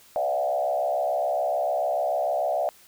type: tone with frequency modulation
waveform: sine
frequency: 659 Hz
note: E5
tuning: 1 cent flat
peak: -22 dBFS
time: 0.16-2.69 s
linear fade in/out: 0 ms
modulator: 66.8 Hz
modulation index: 1.5
effects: white hiss -54 dBFS RMS until 2.87 s